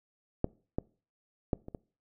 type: clicks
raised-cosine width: 2 ms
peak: -13 / -17 / -14 / -29 / -25 dBFS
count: 5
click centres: 0.444 / 0.785 / 1.532 / 1.684 / 1.748 s
effects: noise-tail reverb RT60 0.4 s tail -24 dB re dry